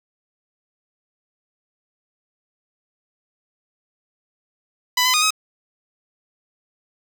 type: tone with pitch steps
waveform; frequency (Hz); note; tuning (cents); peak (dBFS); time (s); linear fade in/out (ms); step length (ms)
10% pulse; 996 / 1014 / 1235 / 1269; B5 / B5 / D#6 / D#6; +14 / +45 / -13 / +34; -7; 4.97-5.306; 5; 84
effects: none